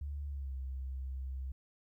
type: tone with pitch glide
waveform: sine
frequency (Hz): 71.7 to 65.75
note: D2 to C2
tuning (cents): -41 to +9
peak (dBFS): -37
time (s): 0.01-1.52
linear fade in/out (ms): 5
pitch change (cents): -150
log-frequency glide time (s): 0.27-0.55
effects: 13-bit